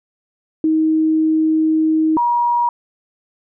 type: tone pair in turn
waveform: sine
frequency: 315.6 / 955.6 Hz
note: D#4 / A#5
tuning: +25 / +43 cents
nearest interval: octave + perfect fifth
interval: 1918 cents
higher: second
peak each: -12 / -13 dBFS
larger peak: first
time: 0.64-2.17 / 2.17-2.69 s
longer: first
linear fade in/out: 2 ms
effects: none